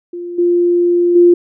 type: tone with level steps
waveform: sine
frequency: 349.2 Hz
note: F4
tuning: in tune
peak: -22 / -9 / -4 dBFS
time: 0.13-1.34 s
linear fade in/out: 5 ms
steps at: 0.38 / 1.15 s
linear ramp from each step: 10 ms
effects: none